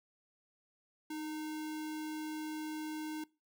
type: tone with sample-and-hold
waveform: sine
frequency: 310 Hz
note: D#4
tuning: 6 cents flat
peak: -38 dBFS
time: 1.1-3.24 s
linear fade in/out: 5 ms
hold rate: 1225 Hz
effects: noise-tail reverb RT60 0.3 s tail -22 dB re dry